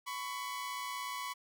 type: tone pair together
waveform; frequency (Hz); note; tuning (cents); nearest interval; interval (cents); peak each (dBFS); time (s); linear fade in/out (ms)
sawtooth; 1000 / 1116.8; B5 / C#6; +21 / +13; major second; 192; -37 / -37; 0.06-1.34; 20
effects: none